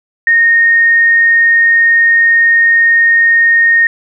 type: tone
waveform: sine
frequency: 1849 Hz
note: A#6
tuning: 15 cents flat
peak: -5 dBFS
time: 0.27-3.87 s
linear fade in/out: 2 ms
effects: none